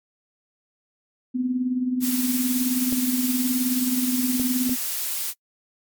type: tone with tremolo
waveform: sine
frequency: 252.1 Hz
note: B3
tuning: 36 cents sharp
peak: -18 dBFS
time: 1.34-4.76 s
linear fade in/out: 20 ms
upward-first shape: triangle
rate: 19 Hz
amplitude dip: 65%
type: noise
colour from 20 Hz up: blue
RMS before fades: -27 dBFS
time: 2-5.34 s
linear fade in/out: 50 ms
type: clicks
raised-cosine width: 2 ms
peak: -20 dBFS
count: 3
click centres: 2.925 / 4.398 / 4.694 s
effects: noise-tail reverb RT60 0.1 s tail -26 dB re dry + MP3 96 kbps